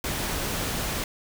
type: noise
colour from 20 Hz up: pink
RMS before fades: -29 dBFS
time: 0.04-1.04 s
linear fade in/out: 2 ms
effects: none